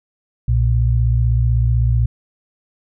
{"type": "tone pair together", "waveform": "sine", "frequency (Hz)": [61.8, 117.75], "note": ["B1", "A#2"], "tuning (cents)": [2, 18], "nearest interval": "major seventh", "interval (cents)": 1116, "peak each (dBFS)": -15, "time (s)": [0.48, 2.06], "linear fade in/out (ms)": 5, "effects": []}